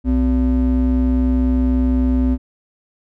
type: ring-modulated tone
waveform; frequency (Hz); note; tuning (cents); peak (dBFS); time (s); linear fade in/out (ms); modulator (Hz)
triangle; 158.9; D#3; +37; -8; 0.04-2.38; 50; 97
effects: none